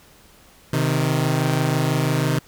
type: tone pair together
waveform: sawtooth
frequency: 129.73 / 155.8 Hz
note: C3 / D#3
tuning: -14 / +3 cents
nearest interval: minor third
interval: 317 cents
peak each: -17 dBFS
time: 0.73-2.39 s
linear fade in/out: 5 ms
effects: pink hiss -51 dBFS RMS until 2.47 s